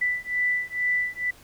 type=beating tone pair; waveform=sine; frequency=1981 / 1983.2 Hz; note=B6 / B6; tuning=+5 / +7 cents; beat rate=2.2 Hz; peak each=-26 dBFS; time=0.01-1.31 s; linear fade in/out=10 ms; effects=pink hiss -52 dBFS RMS until 1.43 s